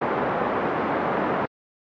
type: band-pass noise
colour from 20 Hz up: white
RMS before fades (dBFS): -24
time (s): 0.01-1.46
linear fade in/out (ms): 10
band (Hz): 180 to 1000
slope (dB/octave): 12
effects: low-pass 2000 Hz 12 dB/octave + AAC 64 kbps